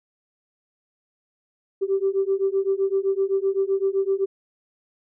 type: beating tone pair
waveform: sine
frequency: 385.4 / 393.2 Hz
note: G4 / G4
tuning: -29 / +5 cents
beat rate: 7.8 Hz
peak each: -22 dBFS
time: 1.81-4.26 s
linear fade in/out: 20 ms
effects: tanh soft clip ceiling -12 dBFS